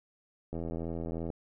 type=click train; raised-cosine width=2 ms; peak=-24 dBFS; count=65; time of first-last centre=0.53-1.302 s; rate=82.9 Hz; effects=none